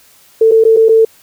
sine tone with dropouts, 446.7 Hz, A4, 26 cents sharp, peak -4 dBFS, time 0.41-1.05 s, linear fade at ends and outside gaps 5 ms, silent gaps 0.513-0.517 / 0.64-0.65 / 0.765-0.769 / 0.886-0.891 s, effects white hiss -46 dBFS RMS until 1.22 s

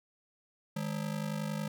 square ring-modulated tone, 181.4 Hz, F#3, 34 cents flat, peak -31 dBFS, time 0.76-1.68 s, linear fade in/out 5 ms, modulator 25.4 Hz, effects none

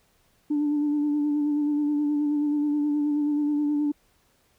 sine tone with vibrato, 294.5 Hz, D4, 5 cents sharp, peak -20 dBFS, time 0.5-3.92 s, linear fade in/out 10 ms, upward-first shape sine, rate 9.4 Hz, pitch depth 27 cents each way, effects tanh soft clip ceiling -18 dBFS + pink hiss -65 dBFS RMS until 4.58 s

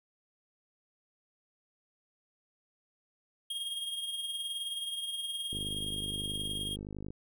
square tone with tremolo, 3246 Hz, G#7, 40 cents flat, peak -33 dBFS, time 3.5-6.76 s, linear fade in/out 5 ms, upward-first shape triangle, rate 19 Hz, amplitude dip 55%
click train, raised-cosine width 3 ms, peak -29 dBFS, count 81, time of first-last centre 5.53-7.105 s, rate 50.8 Hz
effects none

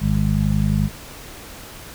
harmonic tone, 51.3 Hz, G#1, 21 cents flat, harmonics 1 / 2 / 3 / 4, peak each -22 / -23 / -20 / -21 dBFS, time 0-0.9 s, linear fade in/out 50 ms, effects pink hiss -38 dBFS RMS until 1.94 s

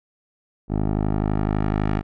10% pulse tone with low-pass filter sweep, 51.91 Hz, G#1, in tune, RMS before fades -22 dBFS, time 0.68-2.03 s, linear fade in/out 50 ms, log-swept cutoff 620 to 2100 Hz, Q 0.76, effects none

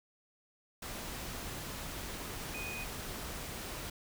sine tone in noise, 2489 Hz, D#7, in tune, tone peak -41 dBFS, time 2.54-2.84 s, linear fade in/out 5 ms, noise pink, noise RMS -42 dBFS, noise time 0.82-3.9 s, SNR -2 dB, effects none

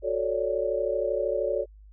sine chord, D major seventh, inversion first, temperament equal, 370 / 440 / 554.4 / 587.3 Hz, F#4 / A4 / C#5 / D5, 0 / 0 / 0 / 0 cents, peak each -32 / -30 / -28 / -30 dBFS, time 0.02-1.66 s, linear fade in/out 50 ms, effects added 51 Hz sine -47 dBFS peak until 1.92 s

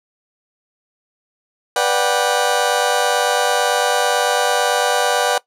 30% pulse chord, G major seventh, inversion first, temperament just, 490 / 588 / 735 / 784 Hz, B4 / D5 / F#5 / G5, -14 / +2 / -12 / 0 cents, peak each -18 dBFS, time 1.76-5.38 s, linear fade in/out 2 ms, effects noise-tail reverb RT60 0.1 s tail -19 dB re dry + low-pass 12000 Hz 12 dB/octave

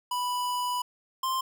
square tone pair in turn, 987.8 / 1048.3 Hz, B5 / C6, 0 / +3 cents, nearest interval minor second, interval 103 cents, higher second, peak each -28 / -27 dBFS, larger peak second, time 0.11-0.82 / 1.23-1.41 s, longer first, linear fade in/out 5 ms, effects none

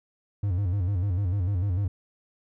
triangle tone with vibrato, 94.7 Hz, F#2, 41 cents sharp, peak -21 dBFS, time 0.43-1.88 s, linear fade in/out 5 ms, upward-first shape square, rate 6.7 Hz, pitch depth 120 cents each way, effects none

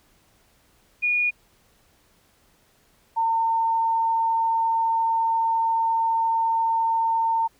sine tone pair in turn, 2445 / 907.2 Hz, D#7 / A#5, -31 / -47 cents, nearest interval octave + perfect fourth, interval 1716 cents, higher first, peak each -19 dBFS, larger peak neither, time 1.02-1.31 / 3.16-7.48 s, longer second, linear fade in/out 20 ms, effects pink hiss -61 dBFS RMS until 7.59 s

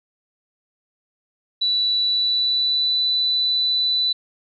sine tone with pitch glide, 3951 to 3983 Hz, B7 to B7, 0 to +14 cents, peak -17 dBFS, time 1.61-4.13 s, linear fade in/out 10 ms, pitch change +14 cents, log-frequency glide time 2.06-3 s, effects none

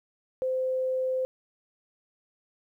sine tone, 517 Hz, C5, 21 cents flat, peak -25 dBFS, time 0.42-1.25 s, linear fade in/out 0 ms, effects 11-bit

